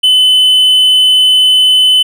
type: tone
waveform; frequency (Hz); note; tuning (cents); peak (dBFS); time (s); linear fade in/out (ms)
triangle; 3024; F#7; +37; -3; 0.03-2.03; 10
effects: none